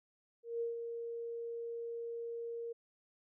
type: tone with ADSR envelope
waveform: sine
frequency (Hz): 466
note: A#4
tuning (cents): -1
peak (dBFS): -33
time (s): 0.43-2.73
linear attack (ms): 180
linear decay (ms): 140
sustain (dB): -6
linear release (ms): 12
effects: none